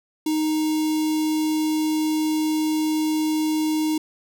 square tone with notch filter, 310.6 Hz, D#4, 3 cents flat, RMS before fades -22 dBFS, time 0.26-3.98 s, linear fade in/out 5 ms, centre 1500 Hz, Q 0.7, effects none

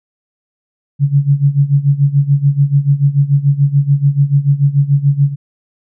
sine tone with tremolo, 141.3 Hz, C#3, 34 cents sharp, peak -5 dBFS, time 0.99-5.36 s, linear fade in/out 50 ms, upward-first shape sine, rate 6.9 Hz, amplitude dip 85%, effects none

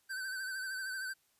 square tone with vibrato, 1539 Hz, G6, 32 cents flat, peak -38 dBFS, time 0.09-1.14 s, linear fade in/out 20 ms, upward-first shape sine, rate 13 Hz, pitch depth 50 cents each way, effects white hiss -73 dBFS RMS until 1.39 s + resampled to 32000 Hz

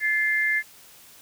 sine tone pair together, 1733.9 / 2093 Hz, A6 / C7, -26 / 0 cents, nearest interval minor third, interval 326 cents, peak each -23 dBFS, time 0-0.63 s, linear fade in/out 50 ms, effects white hiss -50 dBFS RMS until 1.21 s

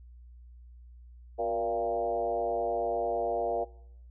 sine tone with frequency modulation, 580 Hz, D5, 22 cents flat, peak -27 dBFS, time 1.38-3.65 s, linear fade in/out 20 ms, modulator 109 Hz, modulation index 1.6, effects noise-tail reverb RT60 0.7 s tail -20 dB re dry + added 60 Hz sine -48 dBFS peak until 4.1 s

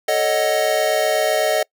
square chord, D# half-diminished seventh, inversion second, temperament equal, 440 / 554.4 / 622.3 / 740 Hz, A4 / C#5 / D#5 / F#5, 0 / 0 / 0 / 0 cents, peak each -25 / -25 / -19 / -24 dBFS, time 0.08-1.63 s, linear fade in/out 5 ms, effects noise-tail reverb RT60 0.1 s tail -26 dB re dry

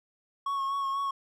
triangle tone with vibrato, 1100 Hz, C#6, 14 cents flat, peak -26 dBFS, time 0.46-1.11 s, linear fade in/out 5 ms, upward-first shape sine, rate 4.1 Hz, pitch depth 26 cents each way, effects none

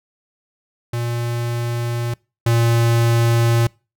square tone pair in turn, 118.7 / 116.73 Hz, A#2 / A#2, +32 / +3 cents, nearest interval unison, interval 29 cents, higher first, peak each -21 / -14 dBFS, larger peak second, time 0.93-2.14 / 2.46-3.67 s, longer neither, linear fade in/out 5 ms, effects noise-tail reverb RT60 0.3 s tail -25 dB re dry

